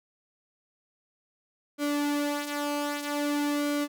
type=tone with flanger; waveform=sawtooth; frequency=290.9 Hz; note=D4; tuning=16 cents flat; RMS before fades=-29 dBFS; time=1.78-3.88 s; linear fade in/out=50 ms; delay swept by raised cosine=1.1 to 4 ms; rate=0.52 Hz; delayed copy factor=-0.55; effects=none